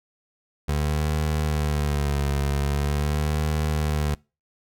25% pulse tone with vibrato, 73.4 Hz, D2, in tune, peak -18 dBFS, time 0.68-4.15 s, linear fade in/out 10 ms, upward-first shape sine, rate 0.43 Hz, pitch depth 74 cents each way, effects noise-tail reverb RT60 0.3 s tail -25 dB re dry

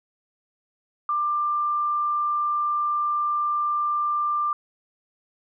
sine tone, 1188 Hz, D6, 20 cents sharp, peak -21 dBFS, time 1.09-4.53 s, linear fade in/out 2 ms, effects none

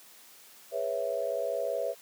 sine chord, C# minor seventh, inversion second, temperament equal, 415.3 / 493.9 / 554.4 / 659.3 Hz, G#4 / B4 / C#5 / E5, 0 / 0 / 0 / 0 cents, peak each -39 / -34 / -33 / -33 dBFS, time 0.71-1.95 s, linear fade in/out 50 ms, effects white hiss -54 dBFS RMS until 2.01 s + high-pass 200 Hz 12 dB/octave

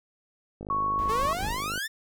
click train, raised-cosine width 2 ms, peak -25 dBFS, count 61, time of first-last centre 0.61-1.777 s, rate 51.4 Hz
sine tone, 1108.7 Hz, C#6, in tune, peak -24 dBFS, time 0.7-1.33 s, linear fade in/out 2 ms
brown noise with tremolo, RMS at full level -34 dBFS, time 0.99-1.6 s, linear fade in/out 0 ms, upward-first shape sine, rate 4.9 Hz, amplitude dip 70%
sawtooth exponential sweep, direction up, 415.3 to 1839 Hz, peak -26 dBFS, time 1.08-1.88 s, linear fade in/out 20 ms
effects none

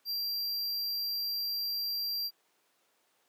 square tone, 4736 Hz, D8, 14 cents sharp, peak -32 dBFS, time 0.05-2.31 s, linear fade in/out 50 ms, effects pink hiss -71 dBFS RMS until 3.28 s + high-pass 400 Hz 12 dB/octave

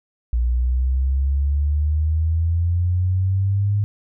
sine exponential sweep, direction up, 58.8 to 103.83 Hz, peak -16 dBFS, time 0.33-3.84 s, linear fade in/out 0 ms, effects none

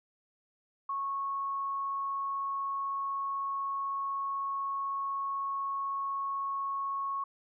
sine tone, 1101 Hz, C#6, 12 cents flat, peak -31 dBFS, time 0.89-7.24 s, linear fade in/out 5 ms, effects none

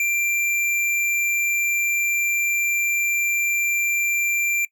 sine tone with hard clipping, 2366 Hz, D7, 12 cents sharp, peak -20 dBFS, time 0-4.65 s, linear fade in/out 2 ms, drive 16 dB, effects noise-tail reverb RT60 0.1 s tail -21 dB re dry

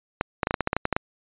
clicks, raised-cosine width 0.5 ms, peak -7 dBFS, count 12, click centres 0.211 / 0.432 / 0.471 / 0.509 / 0.542 / 0.607 / 0.674 / 0.731 / 0.766 / 0.854 / 0.927 / 0.965 s, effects resampled to 8000 Hz

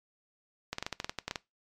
clicks, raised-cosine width 0.2 ms, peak -16 dBFS, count 12, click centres 0.73 / 0.784 / 0.826 / 0.865 / 0.927 / 1.001 / 1.045 / 1.095 / 1.187 / 1.28 / 1.311 / 1.358 s, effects noise-tail reverb RT60 0.2 s tail -20 dB re dry + MP3 96 kbps

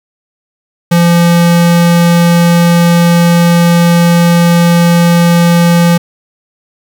square tone, 171.4 Hz, F3, 32 cents flat, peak -5 dBFS, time 0.91-5.98 s, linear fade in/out 10 ms, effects 7-bit

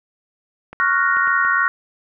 clicks, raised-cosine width 0.5 ms, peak -20 dBFS, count 4, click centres 0.73 / 1.169 / 1.275 / 1.45 s
sine chord, Gb major seventh, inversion second, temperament equal, 1108.7 / 1396.9 / 1480 / 1864.7 Hz, Db6 / F6 / Gb6 / Bb6, 0 / 0 / 0 / 0 cents, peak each -20 dBFS, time 0.8-1.68 s, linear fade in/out 0 ms
effects none

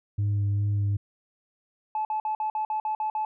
sine tone with vibrato, 101.9 Hz, G#2, 32 cents flat, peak -20 dBFS, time 0.18-0.97 s, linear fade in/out 10 ms, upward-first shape sine, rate 2.5 Hz, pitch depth 15 cents each way
sine tone bursts, 863 Hz, A5, 34 cents flat, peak -24 dBFS, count 9, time 1.95-3.25 s, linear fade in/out 2 ms, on 100 ms, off 50 ms
effects tanh soft clip ceiling -21 dBFS

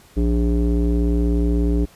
square tone with low-pass filter, 58.27 Hz, A#1, in tune, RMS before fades -18 dBFS, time 0.16-1.86 s, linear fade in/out 20 ms, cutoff 350 Hz, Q 4.2, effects pink hiss -50 dBFS RMS until 1.95 s + resampled to 32000 Hz

